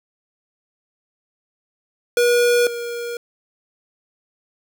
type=tone pair in turn; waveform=square; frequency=481.8 / 474.3 Hz; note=B4 / A#4; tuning=-43 / +30 cents; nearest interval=unison; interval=27 cents; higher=first; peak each=-14 / -26 dBFS; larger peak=first; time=2.17-2.67 / 2.67-3.17 s; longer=neither; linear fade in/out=2 ms; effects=none